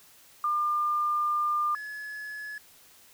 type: tone pair in turn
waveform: sine / triangle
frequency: 1200 / 1703.4 Hz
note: D6 / G#6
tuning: +37 / +43 cents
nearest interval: tritone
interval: 606 cents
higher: second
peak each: -24 / -34 dBFS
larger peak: first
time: 0.44-1.75 / 1.75-2.58 s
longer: first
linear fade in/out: 2 ms
effects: white hiss -56 dBFS RMS until 3.13 s